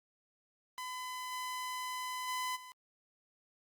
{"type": "tone with level steps", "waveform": "sawtooth", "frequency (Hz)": 1010, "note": "B5", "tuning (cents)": 39, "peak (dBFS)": [-36, -34, -31, -45], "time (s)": [0.78, 2.72], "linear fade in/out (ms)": 0, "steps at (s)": [1.31, 2.27, 2.55], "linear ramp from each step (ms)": 20, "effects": ["Opus 48 kbps"]}